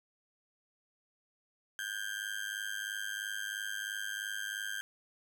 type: tone with amplitude modulation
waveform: 35% pulse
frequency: 1587 Hz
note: G6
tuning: 21 cents sharp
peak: -31 dBFS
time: 1.79-4.81 s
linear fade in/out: 0 ms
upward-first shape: sine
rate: 103 Hz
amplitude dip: 90%
effects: none